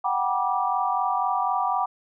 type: chord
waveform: sine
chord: G major seventh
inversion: third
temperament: equal with one note detuned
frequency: 740 / 784 / 968 / 1174.7 Hz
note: F#5 / G5 / B5 / D6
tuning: 0 / 0 / -35 / 0 cents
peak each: -27 dBFS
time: 0.04-1.86 s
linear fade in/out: 10 ms
effects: none